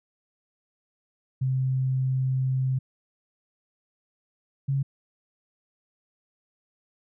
sine tone pair in turn, 130.81 / 137.19 Hz, C3 / C#3, 0 / -18 cents, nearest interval minor second, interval 82 cents, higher second, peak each -22 dBFS, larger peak neither, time 1.41-2.79 / 4.68-4.83 s, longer first, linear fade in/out 10 ms, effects none

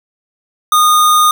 sine tone with sample-and-hold, 1229 Hz, D#6, 22 cents flat, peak -6 dBFS, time 0.72-1.31 s, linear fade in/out 2 ms, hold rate 4900 Hz, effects none

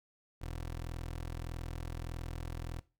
20% pulse tone, 41.64 Hz, E1, 18 cents sharp, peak -34 dBFS, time 0.41-2.8 s, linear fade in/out 10 ms, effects noise-tail reverb RT60 0.3 s tail -19 dB re dry

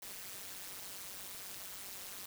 white noise with amplitude modulation, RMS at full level -43 dBFS, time 0.02-2.26 s, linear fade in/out 5 ms, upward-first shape sine, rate 193 Hz, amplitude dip 95%, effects none

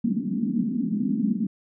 white band-pass noise, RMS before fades -25 dBFS, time 0.04-1.47 s, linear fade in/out 5 ms, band 190 to 250 Hz, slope 48 dB/octave, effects none

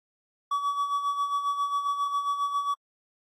triangle tone with tremolo, 1139 Hz, C#6, 47 cents sharp, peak -21 dBFS, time 0.51-2.74 s, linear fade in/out 5 ms, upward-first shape sine, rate 7.4 Hz, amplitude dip 60%, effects AAC 48 kbps

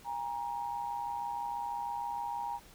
sine tone pair together, 814 / 940.2 Hz, G#5 / A#5, -35 / +15 cents, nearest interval major second, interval 250 cents, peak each -38 / -36 dBFS, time 0.04-2.6 s, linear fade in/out 50 ms, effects pink hiss -57 dBFS RMS until 2.74 s

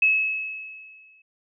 sine tone with exponential decay, 2583 Hz, E7, 36 cents flat, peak -14 dBFS, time 0.02-1.22 s, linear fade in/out 5 ms, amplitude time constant 260 ms, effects none

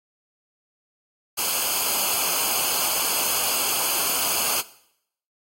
white noise with comb filter, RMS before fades -23 dBFS, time 1.37-4.62 s, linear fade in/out 20 ms, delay 0.53 ms, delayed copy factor -0.75, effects noise-tail reverb RT60 0.7 s tail -18 dB re dry + AAC 48 kbps

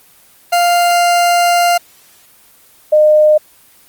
40% pulse / sine tone pair in turn, 698.5 / 609.8 Hz, F5 / D#5, 0 / -35 cents, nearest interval major second, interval 235 cents, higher first, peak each -8 / -5 dBFS, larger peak second, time 0.52-1.78 / 2.92-3.38 s, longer first, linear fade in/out 10 ms, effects white hiss -46 dBFS RMS until 3.88 s + Opus 24 kbps

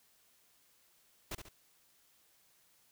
pink noise with echo, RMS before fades -40 dBFS, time 1.31-1.35 s, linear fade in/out 5 ms, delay 69 ms, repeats 2, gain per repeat -7 dB, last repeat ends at 1.488 s, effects white hiss -69 dBFS RMS until 2.91 s

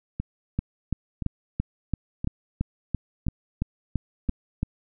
two click trains, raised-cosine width 5 ms, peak -16 / -12 dBFS, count 5 / 13, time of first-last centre 0.2-4.29 / 0.59-4.63 s, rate 0.978 / 2.97 Hz, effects none

